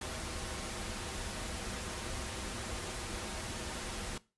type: noise with comb filter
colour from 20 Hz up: pink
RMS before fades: -40 dBFS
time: 0.01-4.18 s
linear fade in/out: 5 ms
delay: 7 ms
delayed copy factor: -0.5
effects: noise-tail reverb RT60 0.3 s tail -20 dB re dry + resampled to 24000 Hz